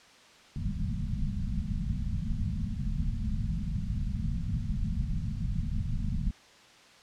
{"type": "low-pass noise", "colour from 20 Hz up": "pink", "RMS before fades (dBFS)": -31, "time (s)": [0.56, 6.31], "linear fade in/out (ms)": 2, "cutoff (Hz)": 230, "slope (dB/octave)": 96, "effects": ["white hiss -55 dBFS RMS until 7.02 s", "low-pass 5000 Hz 12 dB/octave"]}